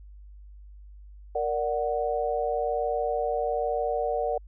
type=chord; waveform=sine; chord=Bb augmented; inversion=none; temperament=equal; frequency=466.2 / 587.3 / 740 Hz; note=Bb4 / D5 / F#5; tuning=0 / 0 / 0 cents; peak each=-29 dBFS; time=1.35-4.38 s; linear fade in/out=5 ms; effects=added 50 Hz sine -44 dBFS peak until 4.47 s